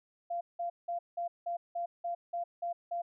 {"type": "tone bursts", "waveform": "sine", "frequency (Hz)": 691, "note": "F5", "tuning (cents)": -19, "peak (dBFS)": -32, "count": 10, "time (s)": [0.3, 3.02], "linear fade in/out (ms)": 10, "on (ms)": 110, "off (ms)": 180, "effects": []}